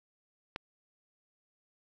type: click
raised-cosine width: 0.3 ms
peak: -20 dBFS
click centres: 0.561 s
effects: none